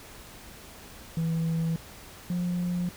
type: tone pair in turn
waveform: sine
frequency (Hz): 164.1 / 177.01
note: E3 / F3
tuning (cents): -8 / +24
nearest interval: minor second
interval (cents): 132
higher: second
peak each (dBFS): -22 / -24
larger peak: first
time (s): 1.17-1.76 / 2.3-2.89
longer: neither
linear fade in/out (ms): 2
effects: tanh soft clip ceiling -24 dBFS + pink hiss -47 dBFS RMS until 2.96 s

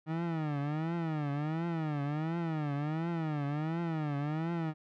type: tone with vibrato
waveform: 30% pulse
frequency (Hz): 155.56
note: D#3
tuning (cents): 0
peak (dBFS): -29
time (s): 0.06-4.74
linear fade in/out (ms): 50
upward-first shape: triangle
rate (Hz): 1.4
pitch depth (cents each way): 180
effects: low-pass 2000 Hz 12 dB/octave

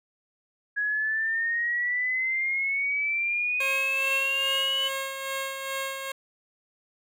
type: exponential sweep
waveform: sine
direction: up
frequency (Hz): 1664 to 3000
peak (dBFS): -24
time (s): 0.76-4.89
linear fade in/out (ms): 20
type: tone with tremolo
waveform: 10% pulse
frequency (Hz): 540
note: C#5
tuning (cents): -45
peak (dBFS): -20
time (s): 3.6-6.12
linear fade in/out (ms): 5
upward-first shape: sine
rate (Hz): 2.4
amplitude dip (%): 45
effects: none

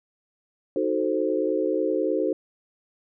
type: chord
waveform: sine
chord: D# diminished seventh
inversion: none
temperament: equal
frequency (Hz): 311.1 / 370 / 440 / 523.3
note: D#4 / F#4 / A4 / C5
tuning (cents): 0 / 0 / 0 / 0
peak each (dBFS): -27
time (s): 0.76-2.33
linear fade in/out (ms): 2
effects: none

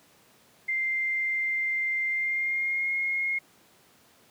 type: tone with pitch glide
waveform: sine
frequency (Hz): 2093 to 2149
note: C7 to C7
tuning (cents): 0 to +46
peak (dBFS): -25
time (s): 0.68-3.39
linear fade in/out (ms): 10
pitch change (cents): +46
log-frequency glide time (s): 2.08-2.93
effects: pink hiss -59 dBFS RMS until 4.3 s + high-pass 150 Hz 12 dB/octave

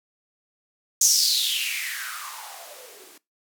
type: noise with band-pass filter sweep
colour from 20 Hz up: violet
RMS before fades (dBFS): -26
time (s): 1.01-3.18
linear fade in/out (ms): 5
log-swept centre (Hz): 6500 to 310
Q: 6.7
effects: noise-tail reverb RT60 0.2 s tail -21 dB re dry

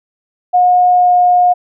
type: tone with pitch glide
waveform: sine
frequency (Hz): 721 to 716.8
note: F#5 to F5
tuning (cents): -45 to +45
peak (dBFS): -6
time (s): 0.53-1.54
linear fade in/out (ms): 20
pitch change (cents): -10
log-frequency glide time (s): 0.92-1.14
effects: none

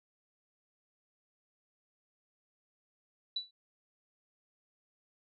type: tone with exponential decay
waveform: sine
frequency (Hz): 3951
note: B7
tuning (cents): 0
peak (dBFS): -29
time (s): 3.36-3.51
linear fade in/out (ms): 5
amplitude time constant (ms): 32
effects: none

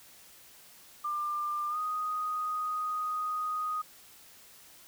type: tone with pitch glide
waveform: sine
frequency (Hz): 1194 to 1244.7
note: D6 to D#6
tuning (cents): +28 to 0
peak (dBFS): -30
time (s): 1.04-3.82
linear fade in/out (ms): 10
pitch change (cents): +72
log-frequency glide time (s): 1.69-1.78
effects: white hiss -55 dBFS RMS until 4.87 s

